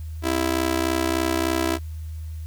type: tone with amplitude modulation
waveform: sawtooth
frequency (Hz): 330.6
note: E4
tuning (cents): +5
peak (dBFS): -13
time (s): 0.22-1.79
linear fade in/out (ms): 50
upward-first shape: sine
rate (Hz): 63.4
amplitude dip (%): 95
effects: added 79 Hz sine -30 dBFS peak until 2.46 s + white hiss -55 dBFS RMS until 2.46 s

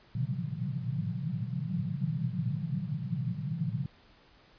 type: band-pass noise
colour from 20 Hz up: pink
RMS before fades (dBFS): -33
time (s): 0.15-3.86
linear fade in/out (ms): 2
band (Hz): 110 to 190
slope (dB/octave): 96
effects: pink hiss -60 dBFS RMS until 4.58 s + resampled to 11025 Hz

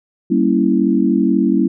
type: chord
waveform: sine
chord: G diminished seventh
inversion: none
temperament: equal with one note detuned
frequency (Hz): 194.64 / 233.1 / 277.2 / 329.6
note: G3 / Bb3 / Db4 / Fb4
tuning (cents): -12 / 0 / 0 / 0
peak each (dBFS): -17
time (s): 0.3-1.68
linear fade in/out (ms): 10
effects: none

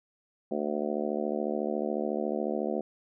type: harmonic tone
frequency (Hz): 74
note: D2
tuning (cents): +14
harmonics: 3 / 4 / 5 / 6 / 7 / 8 / 9 / 10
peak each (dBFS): -34 / -37 / -34 / -39 / -35 / -39 / -37 / -42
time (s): 0.51-2.81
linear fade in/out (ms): 5
effects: none

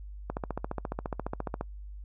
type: click train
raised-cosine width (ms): 1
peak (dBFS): -18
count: 20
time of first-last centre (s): 0.3-1.61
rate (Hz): 14.5
effects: noise-tail reverb RT60 0.1 s tail -26 dB re dry + added 50 Hz sine -40 dBFS peak until 2.04 s

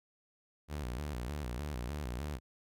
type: tone with vibrato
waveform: sawtooth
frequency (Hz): 66.9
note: C2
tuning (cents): +39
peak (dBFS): -33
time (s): 0.68-2.4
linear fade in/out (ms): 50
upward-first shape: square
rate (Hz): 3.3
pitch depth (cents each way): 180
effects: none

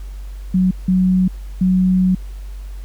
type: tone bursts at uneven times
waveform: sine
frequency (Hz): 185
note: F#3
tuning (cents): 0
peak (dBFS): -11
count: 3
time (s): 0.54-0.71 / 0.88-1.28 / 1.61-2.15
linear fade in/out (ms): 5
effects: added 48 Hz sine -27 dBFS peak until 2.84 s + pink hiss -49 dBFS RMS until 2.84 s

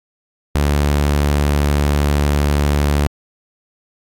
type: tone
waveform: sawtooth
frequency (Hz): 72.6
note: D2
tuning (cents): -19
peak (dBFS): -9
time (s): 0.55-3.07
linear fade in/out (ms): 0
effects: AAC 64 kbps

